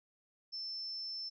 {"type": "tone", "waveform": "sine", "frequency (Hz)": 5310, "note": "E8", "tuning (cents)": 12, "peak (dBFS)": -39, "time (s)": [0.52, 1.3], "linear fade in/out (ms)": 20, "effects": []}